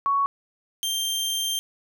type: tone pair in turn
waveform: sine / sawtooth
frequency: 1115 / 3164 Hz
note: C#6 / G7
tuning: +10 / +15 cents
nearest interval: octave + tritone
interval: 1805 cents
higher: second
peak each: -19 / -21 dBFS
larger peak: first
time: 0.06-0.26 / 0.83-1.59 s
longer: second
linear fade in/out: 0 ms
effects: none